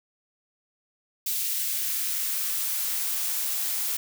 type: noise with high-pass filter sweep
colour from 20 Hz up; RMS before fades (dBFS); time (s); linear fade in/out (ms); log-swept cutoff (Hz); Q
blue; -28; 1.26-3.97; 5; 2700 to 350; 0.93
effects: none